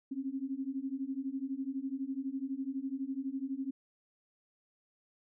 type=beating tone pair; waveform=sine; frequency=262.2 / 274.2 Hz; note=C4 / C#4; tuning=+4 / -19 cents; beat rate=12 Hz; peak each=-38 / -37 dBFS; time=0.11-3.71 s; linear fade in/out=10 ms; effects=none